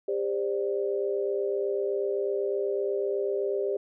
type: tone cluster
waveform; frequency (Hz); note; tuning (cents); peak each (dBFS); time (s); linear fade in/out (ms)
sine; 399.7 / 523 / 591; G4 / C5 / D5; +34 / -1 / +11; -27 / -33 / -33; 0.08-3.77; 5
effects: none